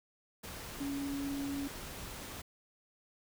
sine tone in noise, 279.9 Hz, C#4, 17 cents sharp, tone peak -35 dBFS, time 0.8-1.68 s, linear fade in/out 10 ms, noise pink, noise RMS -45 dBFS, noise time 0.43-2.42 s, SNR +7 dB, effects none

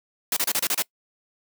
white noise bursts, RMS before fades -23 dBFS, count 7, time 0.32-0.822 s, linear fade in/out 2 ms, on 46 ms, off 30 ms, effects noise-tail reverb RT60 0.1 s tail -23 dB re dry + high-pass 200 Hz 12 dB/octave

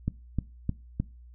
click train, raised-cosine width 5 ms, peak -14 dBFS, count 4, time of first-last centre 0.08-1 s, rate 3.26 Hz, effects noise-tail reverb RT60 0.3 s tail -21 dB re dry + added 60 Hz sine -47 dBFS peak until 1.34 s

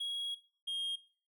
triangle tone pair in turn, 3310 / 3240 Hz, G#7 / G#7, -6 / -43 cents, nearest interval unison, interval 37 cents, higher first, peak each -33 / -33 dBFS, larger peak neither, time 0-0.35 / 0.67-0.96 s, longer first, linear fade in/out 10 ms, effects noise-tail reverb RT60 0.4 s tail -18 dB re dry

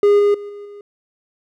triangle tone with level steps, 409.1 Hz, G#4, 26 cents flat, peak -7 / -9 / -26 / -29 / -32 dBFS, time 0.03-0.81 s, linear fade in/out 2 ms, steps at 0.19 / 0.34 / 0.49 / 0.65 s, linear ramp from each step 5 ms, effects none

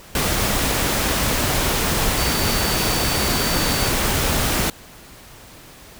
sine tone in noise, 4558 Hz, C#8, 47 cents sharp, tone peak -28 dBFS, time 2.18-3.9 s, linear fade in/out 2 ms, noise pink, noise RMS -20 dBFS, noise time 0.15-4.7 s, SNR -11 dB, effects pink hiss -43 dBFS RMS until 5.99 s

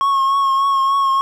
triangle tone with vibrato, 1092 Hz, C#6, 26 cents flat, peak -11 dBFS, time 0.01-1.21 s, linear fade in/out 0 ms, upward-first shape triangle, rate 3.4 Hz, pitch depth 33 cents each way, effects none

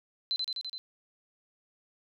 sine tone with echo, 4056 Hz, B7, 45 cents sharp, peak -27 dBFS, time 0.31-0.36 s, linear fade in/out 0 ms, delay 84 ms, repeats 5, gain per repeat -2 dB, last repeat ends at 0.78 s, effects none

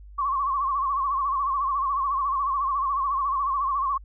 sine tone with vibrato, 1100 Hz, C#6, 14 cents flat, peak -22 dBFS, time 0.18-3.98 s, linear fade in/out 10 ms, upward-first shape sine, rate 14 Hz, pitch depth 90 cents each way, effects added 50 Hz sine -42 dBFS peak until 4.04 s

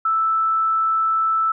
sine tone, 1318.5 Hz, E6, in tune, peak -16 dBFS, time 0.05-1.52 s, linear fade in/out 5 ms, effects none

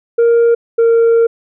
sine tone pair in turn, 467.1 / 460.9 Hz, A#4 / A#4, +3 / -20 cents, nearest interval unison, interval 23 cents, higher first, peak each -4 dBFS, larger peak neither, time 0.18-0.55 / 0.78-1.27 s, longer second, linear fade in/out 10 ms, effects tanh soft clip ceiling -6 dBFS

